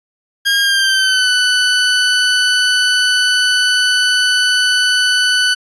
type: tone with pitch glide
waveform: 20% pulse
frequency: 1620 to 1494.2 Hz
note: G#6 to F#6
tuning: -43 to +17 cents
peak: -6 dBFS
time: 0.45-5.55 s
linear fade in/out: 20 ms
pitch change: -140 cents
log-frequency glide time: 0.61-1.29 s
effects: resampled to 24000 Hz